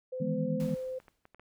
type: tone with pitch glide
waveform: sine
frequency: 512 to 516.2 Hz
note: C5 to C5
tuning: -38 to -23 cents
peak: -34 dBFS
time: 0.12-0.99 s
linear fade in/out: 10 ms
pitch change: +15 cents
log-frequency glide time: 0.39-0.49 s
type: chord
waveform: sine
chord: E major seventh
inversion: third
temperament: equal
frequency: 155.56 / 164.81 / 207.7 / 246.9 Hz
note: D#3 / E3 / G#3 / B3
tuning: 0 / 0 / 0 / 0 cents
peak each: -37 / -34 / -34 / -35 dBFS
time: 0.2-0.75 s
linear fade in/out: 10 ms
type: noise with exponential decay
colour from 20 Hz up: pink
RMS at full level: -47 dBFS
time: 0.6-1.34 s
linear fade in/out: 0 ms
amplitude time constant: 160 ms
type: clicks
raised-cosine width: 0.5 ms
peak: -38 dBFS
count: 5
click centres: 1.001 / 1.082 / 1.254 / 1.346 / 1.396 s
effects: none